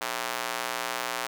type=tone with high-pass filter; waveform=square; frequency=60.1 Hz; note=B1; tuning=46 cents flat; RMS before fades=-32 dBFS; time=0.01-1.27 s; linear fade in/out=5 ms; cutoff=880 Hz; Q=0.86; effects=none